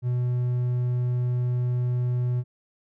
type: tone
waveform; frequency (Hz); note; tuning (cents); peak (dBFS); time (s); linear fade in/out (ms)
triangle; 123.47; B2; 0; -20; 0.02-2.44; 50
effects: none